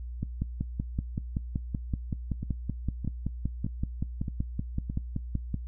two click trains, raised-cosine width 5 ms, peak -20 / -17 dBFS, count 5 / 29, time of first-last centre 2.43-4.899 / 0.23-5.543 s, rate 1.62 / 5.27 Hz, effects noise-tail reverb RT60 0.1 s tail -19 dB re dry + added 60 Hz sine -35 dBFS peak until 5.67 s

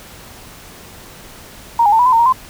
sine tone with pitch steps, 932 / 822 / 895 / 978 / 1017 / 913 / 939 / 1033 Hz, A#5 / G#5 / A5 / B5 / C6 / A#5 / A#5 / C6, -1 / -18 / +29 / -17 / -50 / -36 / +12 / -22 cents, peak -8 dBFS, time 1.79-2.326 s, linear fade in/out 5 ms, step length 67 ms, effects pink hiss -38 dBFS RMS until 2.49 s

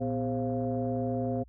sine tone cluster, 116.6 / 250.6 / 404.5 / 529 / 691 Hz, A#2 / B3 / G#4 / C5 / F5, +1 / +25 / -46 / +19 / -19 cents, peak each -33 / -31 / -37 / -34 / -36 dBFS, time 0-1.44 s, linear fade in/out 20 ms, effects tanh soft clip ceiling -19 dBFS + added 60 Hz sine -52 dBFS peak until 1.48 s

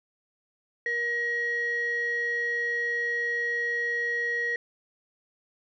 sine tone pair together, 473.6 / 1897 Hz, A#4 / A#6, +27 / +30 cents, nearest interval 2 octaves, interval 2403 cents, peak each -33 / -25 dBFS, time 0.86-4.56 s, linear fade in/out 2 ms, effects tanh soft clip ceiling -21 dBFS

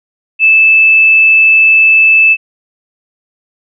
sine tone, 2627 Hz, E7, 7 cents flat, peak -3 dBFS, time 0.39-2.37 s, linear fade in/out 50 ms, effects none

